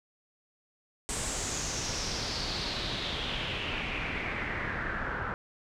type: noise with low-pass filter sweep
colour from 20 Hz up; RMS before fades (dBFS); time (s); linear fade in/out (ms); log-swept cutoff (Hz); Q
pink; -34; 1.09-5.34; 0; 8300 to 1400; 4
effects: none